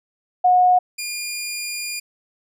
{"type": "tone pair in turn", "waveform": ["sine", "15% pulse"], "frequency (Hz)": [727, 2417], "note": ["F#5", "D7"], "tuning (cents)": [-31, 49], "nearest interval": "octave + major sixth", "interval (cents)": 2080, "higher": "second", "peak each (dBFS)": [-11, -19], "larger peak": "first", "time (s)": [[0.44, 0.79], [0.98, 2]], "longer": "second", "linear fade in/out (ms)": 10, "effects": []}